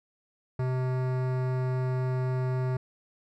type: tone with hard clipping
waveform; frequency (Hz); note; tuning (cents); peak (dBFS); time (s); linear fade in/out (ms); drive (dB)
sine; 128.3; C3; -34; -28; 0.59-2.77; 5; 18
effects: none